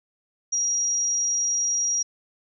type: tone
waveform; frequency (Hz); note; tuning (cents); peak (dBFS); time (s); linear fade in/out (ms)
sine; 5710; F8; +37; -21; 0.52-2.03; 10
effects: none